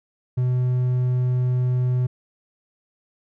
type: tone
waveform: triangle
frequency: 125.6 Hz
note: B2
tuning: 30 cents sharp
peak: -16 dBFS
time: 0.37-2.07 s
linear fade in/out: 10 ms
effects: none